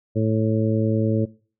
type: harmonic tone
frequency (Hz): 110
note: A2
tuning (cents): 0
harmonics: 1 / 2 / 3 / 4 / 5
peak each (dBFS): -21 / -24 / -26 / -27 / -28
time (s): 0.15-1.26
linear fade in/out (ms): 20
effects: noise-tail reverb RT60 0.4 s tail -21 dB re dry